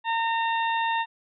harmonic tone, 914 Hz, A#5, 34 cents flat, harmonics 1 / 2 / 3 / 4, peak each -24 / -30 / -34 / -36 dBFS, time 0.04-1.06 s, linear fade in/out 50 ms, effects none

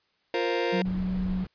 sawtooth chord, F suspended fourth, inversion none, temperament just, 349.2 / 465.6 / 523.8 Hz, F4 / Bb4 / C5, 0 / -2 / +2 cents, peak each -25 / -24 / -26 dBFS, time 0.34-0.82 s, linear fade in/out 2 ms
sine tone, 185 Hz, F#3, in tune, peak -26 dBFS, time 0.72-1.45 s, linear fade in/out 20 ms
brown noise, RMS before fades -36 dBFS, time 0.85-1.47 s, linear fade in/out 5 ms
effects white hiss -70 dBFS RMS until 1.54 s + resampled to 11025 Hz

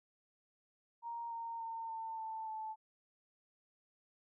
sine tone with pitch steps, 934 / 921.7 / 909.5 / 897.5 / 885.7 / 874 Hz, A#5 / A#5 / A#5 / A5 / A5 / A5, +3 / -20 / -43 / +34 / +11 / -12 cents, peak -40 dBFS, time 1.02-2.76 s, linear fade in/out 50 ms, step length 290 ms, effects none

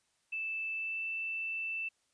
sine tone with pitch glide, 2639 to 2657 Hz, E7 to E7, +1 to +13 cents, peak -34 dBFS, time 0.32-1.89 s, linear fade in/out 10 ms, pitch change +12 cents, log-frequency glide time 0.74-1.04 s, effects white hiss -75 dBFS RMS until 2.13 s + resampled to 22050 Hz

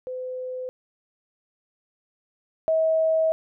sine tone pair in turn, 509 / 641.3 Hz, C5 / E5, -48 / -48 cents, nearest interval major third, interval 400 cents, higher second, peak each -29 / -18 dBFS, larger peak second, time 0.07-0.69 / 2.68-3.32 s, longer second, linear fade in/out 0 ms, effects none

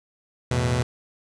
sawtooth chord, E suspended fourth, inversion none, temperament just, 82.41 / 109.88 / 123.61 Hz, E2 / A2 / B2, 0 / -2 / +2 cents, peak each -24 / -24 / -18 dBFS, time 0.51-0.83 s, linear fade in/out 5 ms, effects resampled to 22050 Hz + 8-bit

